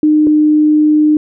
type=tone pair in turn; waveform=sine; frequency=304.7 / 303.6 Hz; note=D#4 / D#4; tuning=-36 / -42 cents; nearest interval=unison; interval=6 cents; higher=first; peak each=-6 dBFS; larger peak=neither; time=0.03-0.27 / 0.27-1.17 s; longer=second; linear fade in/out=2 ms; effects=none